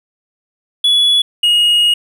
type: tone pair in turn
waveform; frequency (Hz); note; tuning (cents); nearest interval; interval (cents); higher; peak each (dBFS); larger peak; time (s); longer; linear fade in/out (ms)
triangle; 3402 / 2876; G#7 / F#7; +41 / -50; minor third; 291; first; -7; neither; 0.84-1.22 / 1.43-1.94; second; 5
effects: none